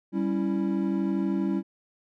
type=chord; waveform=triangle; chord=C# diminished; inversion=second; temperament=equal; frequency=196 / 277.2 / 329.6 Hz; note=G3 / C#4 / E4; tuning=0 / 0 / 0 cents; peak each=-25 / -28 / -27 dBFS; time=0.12-1.63 s; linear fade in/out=50 ms; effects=none